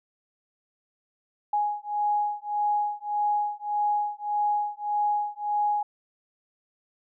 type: beating tone pair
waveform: sine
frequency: 830.6 / 832.3 Hz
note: G#5 / G#5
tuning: 0 / +4 cents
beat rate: 1.7 Hz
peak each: -27 dBFS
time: 1.53-5.83 s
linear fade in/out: 5 ms
effects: none